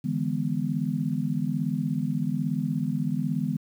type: chord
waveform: sine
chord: E dominant seventh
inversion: third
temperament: just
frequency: 148.33 / 164.81 / 206 / 247.2 Hz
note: D3 / E3 / G#3 / B3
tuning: +18 / 0 / -14 / +2 cents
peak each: -30 dBFS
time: 0.04-3.57 s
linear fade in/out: 10 ms
effects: 9-bit